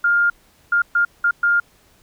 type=tone bursts at uneven times; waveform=sine; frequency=1407 Hz; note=F6; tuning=12 cents sharp; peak=-13 dBFS; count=5; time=0.04-0.3 / 0.72-0.82 / 0.95-1.05 / 1.24-1.31 / 1.43-1.6 s; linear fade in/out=5 ms; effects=pink hiss -55 dBFS RMS until 2.02 s